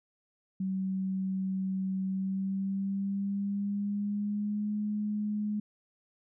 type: tone with pitch glide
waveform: sine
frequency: 190 to 209.6 Hz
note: F#3 to G#3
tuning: +46 to +16 cents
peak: -29 dBFS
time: 0.6-5.6 s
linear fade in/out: 5 ms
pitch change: +170 cents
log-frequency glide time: 2.05-4.72 s
effects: none